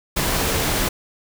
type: tone in noise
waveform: sine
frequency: 450 Hz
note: A4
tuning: 39 cents sharp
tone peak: -30 dBFS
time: 0.39-0.67 s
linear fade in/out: 10 ms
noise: pink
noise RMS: -21 dBFS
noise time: 0.16-0.89 s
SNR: -12 dB
effects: none